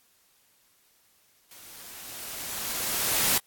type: noise with level ramp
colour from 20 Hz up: white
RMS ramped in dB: -49 to -22 dBFS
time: 1.51-3.38 s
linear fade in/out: 2 ms
effects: white hiss -64 dBFS RMS until 3.46 s + AAC 64 kbps